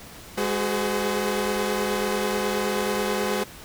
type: tone cluster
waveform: sawtooth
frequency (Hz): 206 / 374.1 / 421.3 / 512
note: G#3 / F#4 / G#4 / C5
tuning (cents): -14 / +19 / +25 / -38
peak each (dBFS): -25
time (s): 0.37-3.44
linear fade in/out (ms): 10
effects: pink hiss -43 dBFS RMS until 3.64 s